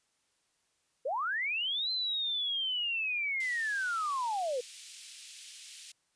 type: linear two-way sweep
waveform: sine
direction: up then down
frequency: 468.7 to 4112 to 468.7 Hz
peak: -30 dBFS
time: 1.05-4.61 s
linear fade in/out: 10 ms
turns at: 1.91 s
type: high-pass noise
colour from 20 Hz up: pink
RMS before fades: -48 dBFS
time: 3.4-5.92 s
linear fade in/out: 5 ms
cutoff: 2700 Hz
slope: 24 dB/octave
effects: white hiss -75 dBFS RMS until 6.15 s + resampled to 22050 Hz